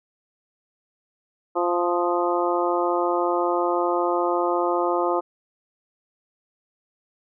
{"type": "harmonic tone with a mistuned harmonic", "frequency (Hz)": 174.61, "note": "F3", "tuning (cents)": 0, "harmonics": [2, 3, 4, 5, 6, 7], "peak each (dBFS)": [-24, -26, -27, -28, -29, -29], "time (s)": [1.55, 5.21], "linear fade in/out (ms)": 20, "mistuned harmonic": 7, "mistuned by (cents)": 23, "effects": []}